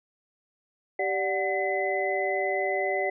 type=tone cluster; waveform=sine; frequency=388.9 / 583 / 739 / 2023 Hz; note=G4 / D5 / F#5 / B6; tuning=-14 / -13 / -2 / +41 cents; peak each=-30 dBFS; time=0.99-3.1 s; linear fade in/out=5 ms; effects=none